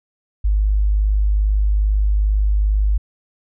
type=tone; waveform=sine; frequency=51.2 Hz; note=G#1; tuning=24 cents flat; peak=-13 dBFS; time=0.44-2.98 s; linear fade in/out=10 ms; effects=none